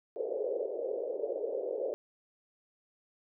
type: band-pass noise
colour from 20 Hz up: pink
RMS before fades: -35 dBFS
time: 0.16-1.94 s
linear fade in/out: 0 ms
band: 420 to 550 Hz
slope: 48 dB/octave
effects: none